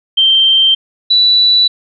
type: tone pair in turn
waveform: sine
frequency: 3139 / 3955 Hz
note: G7 / B7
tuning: +2 / +2 cents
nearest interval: major third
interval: 400 cents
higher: second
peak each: -6 dBFS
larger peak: neither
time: 0.17-0.75 / 1.1-1.68 s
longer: neither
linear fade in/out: 10 ms
effects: none